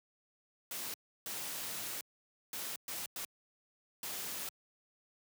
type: noise bursts at uneven times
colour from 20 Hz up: white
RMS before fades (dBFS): -41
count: 6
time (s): 0.71-0.94 / 1.26-2.01 / 2.53-2.76 / 2.88-3.06 / 3.16-3.25 / 4.03-4.49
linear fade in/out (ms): 2
effects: high-pass 100 Hz 12 dB/octave